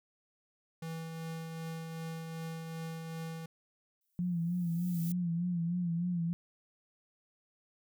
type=tone with tremolo; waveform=square; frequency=163.1 Hz; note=E3; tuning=18 cents flat; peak=-38 dBFS; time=0.82-3.46 s; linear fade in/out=5 ms; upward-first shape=triangle; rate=2.6 Hz; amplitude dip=35%
type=noise with exponential growth; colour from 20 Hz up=violet; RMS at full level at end=-43 dBFS; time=4.01-5.12 s; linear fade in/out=2 ms; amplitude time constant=240 ms
type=tone with vibrato; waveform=sine; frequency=173 Hz; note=F3; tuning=16 cents flat; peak=-30 dBFS; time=4.19-6.33 s; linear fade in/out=0 ms; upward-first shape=sine; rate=3.3 Hz; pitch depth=64 cents each way
effects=none